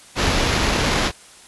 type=noise with sample-and-hold; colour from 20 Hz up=pink; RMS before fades=-19 dBFS; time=0.15-1.12 s; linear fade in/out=50 ms; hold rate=8820 Hz; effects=white hiss -45 dBFS RMS until 1.47 s + resampled to 24000 Hz